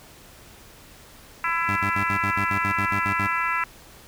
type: harmonic tone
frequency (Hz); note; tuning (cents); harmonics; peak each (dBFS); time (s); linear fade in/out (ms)
334.5; E4; +25; 3 / 4 / 5 / 6 / 7 / 8; -28 / -26 / -30 / -29 / -32 / -33; 1.44-3.64; 2
type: clicks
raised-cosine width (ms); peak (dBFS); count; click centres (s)
1; -31; 2; 1.477 / 1.493
type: tone bursts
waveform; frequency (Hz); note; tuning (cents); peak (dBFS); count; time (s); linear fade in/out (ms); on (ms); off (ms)
20% pulse; 99.3; G2; +23; -22; 12; 1.68-3.272; 10; 85; 52
effects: pink hiss -48 dBFS RMS until 4.07 s